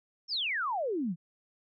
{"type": "exponential sweep", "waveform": "sine", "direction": "down", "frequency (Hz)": [5600, 154.9], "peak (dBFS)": -29, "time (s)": [0.28, 1.16], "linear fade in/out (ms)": 50, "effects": []}